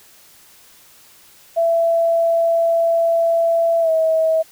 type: tone with pitch glide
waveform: sine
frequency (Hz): 668 to 643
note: E5 to E5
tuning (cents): +23 to -43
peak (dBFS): -13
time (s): 1.56-4.43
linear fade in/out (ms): 20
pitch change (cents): -66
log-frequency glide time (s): 3.81-3.9
effects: white hiss -48 dBFS RMS until 4.51 s